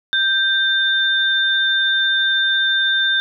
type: tone pair together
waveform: sine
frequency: 1571 / 3597 Hz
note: G6 / A7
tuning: +3 / +37 cents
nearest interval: octave + major second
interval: 1434 cents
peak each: -17 dBFS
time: 0.13-3.2 s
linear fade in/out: 0 ms
effects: none